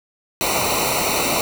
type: noise with comb filter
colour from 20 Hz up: pink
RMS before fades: -20 dBFS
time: 0.41-1.41 s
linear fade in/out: 0 ms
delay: 0.6 ms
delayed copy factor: -0.9
effects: none